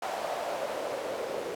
white noise with band-pass filter sweep, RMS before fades -34 dBFS, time 0.02-1.55 s, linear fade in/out 5 ms, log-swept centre 720 to 460 Hz, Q 3.4, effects none

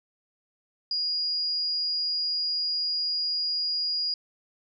sine tone, 4868 Hz, D#8, 39 cents flat, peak -25 dBFS, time 0.91-4.14 s, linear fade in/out 2 ms, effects none

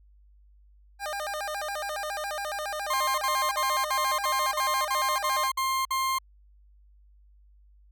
25% pulse tone with vibrato, 699 Hz, F5, 1 cent sharp, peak -27 dBFS, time 0.99-5.5 s, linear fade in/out 50 ms, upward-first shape square, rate 7.2 Hz, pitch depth 240 cents each way
40% pulse tone bursts, 1058 Hz, C6, 19 cents sharp, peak -24 dBFS, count 10, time 2.9-6.186 s, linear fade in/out 5 ms, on 280 ms, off 54 ms
effects added 50 Hz sine -54 dBFS peak until 7.91 s

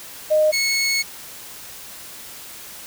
sine / 20% pulse tone pair in turn, 616 / 2195 Hz, D#5 / C#7, -17 / -18 cents, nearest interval octave + minor seventh, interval 2199 cents, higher second, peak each -13 dBFS, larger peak neither, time 0.3-0.52 / 0.52-1.03 s, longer second, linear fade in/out 20 ms, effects white hiss -38 dBFS RMS until 2.86 s

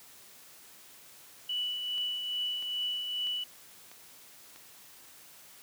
sine tone with tremolo, 2960 Hz, F#7, in tune, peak -29 dBFS, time 1.49-3.44 s, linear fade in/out 5 ms, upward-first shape triangle, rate 2.4 Hz, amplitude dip 45%
click train, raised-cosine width 0.2 ms, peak -32 dBFS, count 5, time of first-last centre 1.98-4.561 s, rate 1.55 Hz
effects white hiss -54 dBFS RMS until 5.62 s + high-pass 80 Hz 12 dB/octave

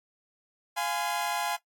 sawtooth chord, F minor, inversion none, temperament equal with one note detuned, 698.5 / 830.6 / 1019.7 Hz, F5 / Ab5 / C6, 0 / 0 / -45 cents, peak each -30 / -27 / -31 dBFS, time 0.76-1.57 s, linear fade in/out 20 ms, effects noise-tail reverb RT60 0.1 s tail -17 dB re dry + AAC 64 kbps

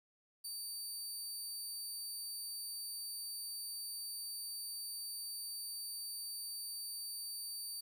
20% pulse tone, 4612 Hz, D8, 32 cents flat, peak -36 dBFS, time 0.44-7.81 s, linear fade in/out 10 ms, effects 12-bit

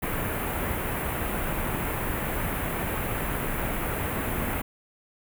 pink band-stop noise, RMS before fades -29 dBFS, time 0.02-4.62 s, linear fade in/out 10 ms, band 2500 to 11000 Hz, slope 24 dB/octave, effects none

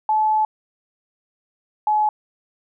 sine tone pair in turn, 863 / 850.1 Hz, A5 / G#5, -34 / +40 cents, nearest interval unison, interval 26 cents, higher first, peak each -15 dBFS, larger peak neither, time 0.09-0.45 / 1.87-2.09 s, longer first, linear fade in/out 2 ms, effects none

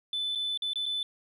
sine tone with dropouts, 3507 Hz, A7, 6 cents flat, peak -27 dBFS, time 0.13-1.03 s, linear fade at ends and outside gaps 2 ms, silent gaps 0.351-0.356 / 0.575-0.621 / 0.734-0.757 / 0.857-0.862 s, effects tanh soft clip ceiling -26 dBFS

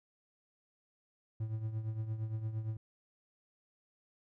triangle tone with tremolo, 110 Hz, A2, in tune, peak -30 dBFS, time 1.4-2.77 s, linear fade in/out 5 ms, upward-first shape triangle, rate 8.7 Hz, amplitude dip 70%, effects none

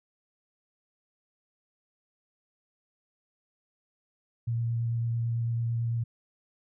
sine tone with vibrato, 116.54 Hz, A#2, in tune, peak -26 dBFS, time 4.47-6.04 s, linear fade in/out 10 ms, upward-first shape square, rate 9 Hz, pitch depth 9 cents each way, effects none

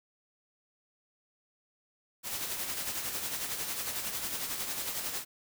white noise with tremolo, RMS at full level -34 dBFS, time 2.23-5.25 s, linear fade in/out 50 ms, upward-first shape sine, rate 11 Hz, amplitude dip 45%, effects none

